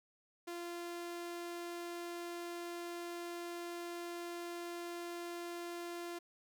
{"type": "tone", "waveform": "sawtooth", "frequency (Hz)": 345.5, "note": "F4", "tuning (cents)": -19, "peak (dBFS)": -38, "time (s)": [0.47, 6.19], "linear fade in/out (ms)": 10, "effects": []}